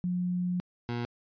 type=tone pair in turn; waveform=sine / 20% pulse; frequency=179.1 / 119.53 Hz; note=F3 / A#2; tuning=+44 / +44 cents; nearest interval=perfect fifth; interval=700 cents; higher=first; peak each=-27 / -26 dBFS; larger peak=second; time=0.04-0.6 / 0.89-1.05 s; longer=first; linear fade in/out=0 ms; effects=resampled to 11025 Hz